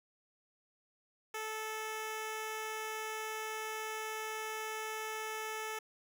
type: tone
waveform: 10% pulse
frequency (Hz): 436.4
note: A4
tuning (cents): -14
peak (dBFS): -30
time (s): 1.34-5.79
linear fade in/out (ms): 5
effects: none

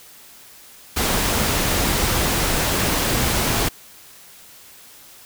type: noise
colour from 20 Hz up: pink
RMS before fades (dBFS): -20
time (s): 0.96-3.69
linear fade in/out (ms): 10
effects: white hiss -45 dBFS RMS until 5.25 s

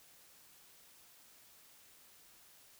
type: silence
effects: white hiss -62 dBFS RMS until 2.79 s

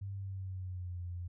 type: tone with pitch glide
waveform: sine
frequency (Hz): 98.4 to 88.17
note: G2 to F2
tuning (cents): +7 to +17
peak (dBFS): -38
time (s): 0.01-1.28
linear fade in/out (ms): 10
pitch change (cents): -190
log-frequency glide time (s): 0.15-1
effects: none

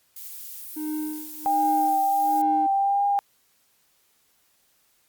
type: noise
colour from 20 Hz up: violet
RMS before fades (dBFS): -38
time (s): 0.16-2.42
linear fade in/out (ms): 5
type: tone with tremolo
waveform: triangle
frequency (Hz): 307.1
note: D#4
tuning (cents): -23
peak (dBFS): -24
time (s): 0.76-2.67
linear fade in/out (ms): 10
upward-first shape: sine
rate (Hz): 1.3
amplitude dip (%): 90
type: tone with vibrato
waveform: sine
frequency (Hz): 796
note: G5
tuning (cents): +26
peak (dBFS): -19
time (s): 1.46-3.19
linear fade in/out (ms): 0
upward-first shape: triangle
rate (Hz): 1.4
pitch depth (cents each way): 27
effects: white hiss -65 dBFS RMS until 5.08 s + Opus 48 kbps

